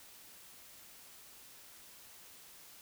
silence, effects white hiss -56 dBFS RMS until 2.81 s

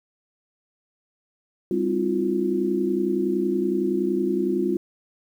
sine tone cluster, 200 / 262.7 / 322.4 / 353.2 Hz, G3 / C4 / E4 / F4, +35 / +7 / -38 / +20 cents, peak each -27 / -28 / -28 / -23 dBFS, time 1.71-4.77 s, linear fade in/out 2 ms, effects 9-bit

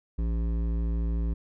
triangle tone with hard clipping, 56.6 Hz, A1, 50 cents sharp, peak -27 dBFS, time 0.18-1.34 s, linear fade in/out 10 ms, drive 16 dB, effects none

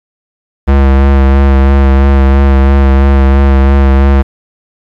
square tone with vibrato, 68.1 Hz, C#2, 30 cents flat, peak -4 dBFS, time 0.67-4.23 s, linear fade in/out 20 ms, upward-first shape sine, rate 3 Hz, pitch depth 25 cents each way, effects low-pass 2000 Hz 12 dB/octave + 7-bit

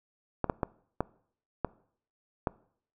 clicks, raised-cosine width 1 ms, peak -13 dBFS, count 6, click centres 0.443 / 0.498 / 0.632 / 1.006 / 1.647 / 2.472 s, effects noise-tail reverb RT60 0.6 s tail -22 dB re dry

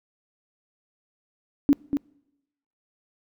sine tone with echo, 284 Hz, C#4, 42 cents sharp, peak -13 dBFS, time 1.69-1.73 s, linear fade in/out 0 ms, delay 240 ms, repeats 1, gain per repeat -7 dB, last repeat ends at 1.97 s, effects noise-tail reverb RT60 0.9 s tail -26 dB re dry

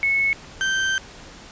sine / 35% pulse tone pair in turn, 2198 / 1558.6 Hz, C#7 / G6, -15 / -10 cents, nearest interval tritone, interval 595 cents, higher first, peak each -17 / -18 dBFS, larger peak first, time 0.03-0.33 / 0.61-0.98 s, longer second, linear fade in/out 0 ms, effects pink hiss -42 dBFS RMS until 1.51 s + resampled to 16000 Hz

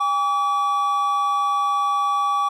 triangle tone pair together, 809 / 1145.2 Hz, G#5 / D6, -46 / -44 cents, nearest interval tritone, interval 602 cents, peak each -23 / -17 dBFS, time 0-2.49 s, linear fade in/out 10 ms, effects none

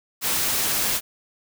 white noise, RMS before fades -23 dBFS, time 0.21-1.01 s, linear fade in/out 50 ms, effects none

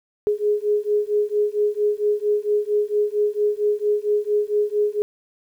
sine beating tone pair, 415.2 / 419.6 Hz, G#4 / G#4, 0 / +18 cents, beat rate 4.4 Hz, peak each -21 dBFS, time 0.27-5.02 s, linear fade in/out 0 ms, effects 9-bit

